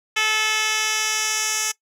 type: tone with band-pass filter sweep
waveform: 10% pulse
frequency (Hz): 433.9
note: A4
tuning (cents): -24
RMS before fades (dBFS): -22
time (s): 0.16-1.72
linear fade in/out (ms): 10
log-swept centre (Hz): 3300 to 6700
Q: 1.3
effects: noise-tail reverb RT60 0.1 s tail -19 dB re dry